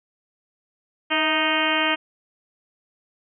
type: harmonic tone with a mistuned harmonic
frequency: 311.1 Hz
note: D#4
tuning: in tune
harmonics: 1 / 2 / 3 / 4 / 5 / 6 / 7 / 8 / 9 / 10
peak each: -28 / -28 / -28 / -28 / -28 / -28 / -28 / -28 / -28 / -28 dBFS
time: 1.1-1.96 s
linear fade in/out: 20 ms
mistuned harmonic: 2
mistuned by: +46 cents
effects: none